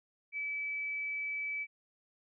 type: tone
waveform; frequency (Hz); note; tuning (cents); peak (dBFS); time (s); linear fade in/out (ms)
sine; 2300; D7; -37; -34; 0.32-1.67; 50
effects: none